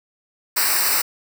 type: noise with comb filter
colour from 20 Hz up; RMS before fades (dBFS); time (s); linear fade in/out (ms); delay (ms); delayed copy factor
white; -19; 0.56-1.02; 10; 0.3; -0.9
effects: none